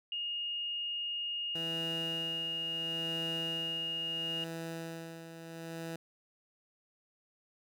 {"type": "tone", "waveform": "sine", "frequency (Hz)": 2850, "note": "F7", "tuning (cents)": 34, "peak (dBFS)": -34, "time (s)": [0.12, 4.44], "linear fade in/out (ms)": 2}
{"type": "tone with tremolo", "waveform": "15% pulse", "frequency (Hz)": 164.81, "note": "E3", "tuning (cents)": 0, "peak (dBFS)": -32, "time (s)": [1.55, 5.96], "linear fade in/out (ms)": 2, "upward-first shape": "sine", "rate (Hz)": 0.73, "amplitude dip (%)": 60}
{"effects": []}